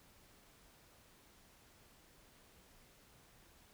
silence, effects pink hiss -65 dBFS RMS until 3.73 s

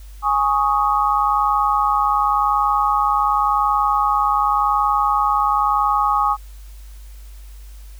sine chord, Ab suspended fourth, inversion none, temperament equal with one note detuned, 830.6 / 1108.7 / 1249.6 Hz, Ab5 / Db6 / Eb6, 0 / 0 / +7 cents, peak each -19 dBFS, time 0.22-6.37 s, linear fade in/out 50 ms, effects added 50 Hz sine -35 dBFS peak until 7.99 s + white hiss -51 dBFS RMS until 7.99 s

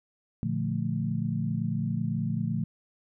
sine chord, Bb major seventh, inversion none, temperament equal, 116.54 / 146.83 / 174.61 / 220 Hz, Bb2 / D3 / F3 / A3, 0 / 0 / 0 / 0 cents, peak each -32 dBFS, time 0.43-2.64 s, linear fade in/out 0 ms, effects none

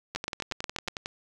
two click trains, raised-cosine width 0.2 ms, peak -16 / -13 dBFS, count 11 / 7, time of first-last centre 0.15-1.059 / 0.16-0.883 s, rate 11 / 8.3 Hz, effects 8-bit

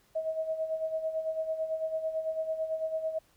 sine tone with tremolo, 638 Hz, D#5, 43 cents sharp, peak -27 dBFS, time 0.15-3.19 s, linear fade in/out 10 ms, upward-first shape sine, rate 9 Hz, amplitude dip 65%, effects pink hiss -66 dBFS RMS until 3.36 s

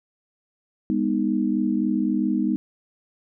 sine chord, G# minor, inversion none, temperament equal with one note detuned, 203.6 / 246.9 / 311.1 Hz, G#3 / B3 / D#4, -34 / 0 / 0 cents, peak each -24 dBFS, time 0.9-2.56 s, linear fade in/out 0 ms, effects none

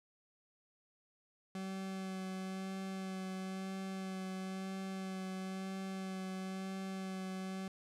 40% pulse tone with vibrato, 189.9 Hz, F#3, 45 cents sharp, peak -39 dBFS, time 1.55-7.68 s, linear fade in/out 2 ms, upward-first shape sine, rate 1 Hz, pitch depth 15 cents each way, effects low-pass 10000 Hz 12 dB/octave

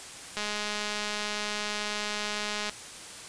click train, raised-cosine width 0.2 ms, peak -15 dBFS, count 487, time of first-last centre 0.37-2.695 s, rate 209 Hz, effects white hiss -43 dBFS RMS until 3.28 s + resampled to 22050 Hz

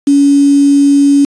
sine tone with quantisation, 282.1 Hz, C#4, 30 cents sharp, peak -4 dBFS, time 0.07-1.25 s, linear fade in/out 5 ms, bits 4, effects resampled to 22050 Hz

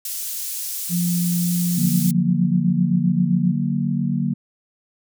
pink high-pass noise, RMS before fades -28 dBFS, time 0.05-2.11 s, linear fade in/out 2 ms, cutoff 7800 Hz, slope 12 dB/octave
sine tone with pitch glide, 174.61 to 177.35 Hz, F3 to F3, 0 to +27 cents, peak -18 dBFS, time 0.89-3.56 s, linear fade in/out 50 ms, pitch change +27 cents, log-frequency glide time 1.43-2.57 s
sine chord, D augmented, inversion none, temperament equal, 146.83 / 185 / 233.1 Hz, D3 / F#3 / A#3, 0 / 0 / 0 cents, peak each -23 dBFS, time 1.77-4.34 s, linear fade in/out 10 ms
effects none

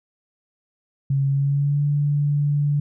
sine tone with pitch glide, 137.6 to 145.28 Hz, C#3 to D3, -12 to -18 cents, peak -17 dBFS, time 1.1-2.8 s, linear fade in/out 5 ms, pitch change +94 cents, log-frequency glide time 1.27-1.84 s, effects none

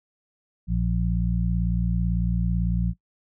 harmonic tone, 58 Hz, A#1, 8 cents flat, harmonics 1 / 2 / 3, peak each -24 / -28 / -25 dBFS, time 0.67-2.94 s, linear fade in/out 50 ms, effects noise-tail reverb RT60 0.1 s tail -18 dB re dry

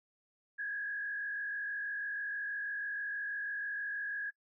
sine tone with frequency modulation, 1661.2 Hz, G#6, in tune, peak -35 dBFS, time 0.58-4.31 s, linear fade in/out 20 ms, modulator 46.2 Hz, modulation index 1, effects noise-tail reverb RT60 0.1 s tail -24 dB re dry

